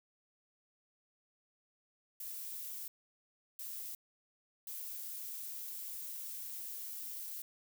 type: noise bursts at uneven times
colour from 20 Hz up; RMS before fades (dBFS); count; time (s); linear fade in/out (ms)
violet; -44; 3; 2.2-2.88 / 3.59-3.95 / 4.67-7.42; 2
effects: none